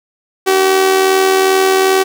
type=tone with amplitude modulation; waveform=sawtooth; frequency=381.5 Hz; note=G4; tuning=47 cents flat; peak=-3 dBFS; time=0.46-2.04 s; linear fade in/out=20 ms; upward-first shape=sine; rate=82.5 Hz; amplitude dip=45%; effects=none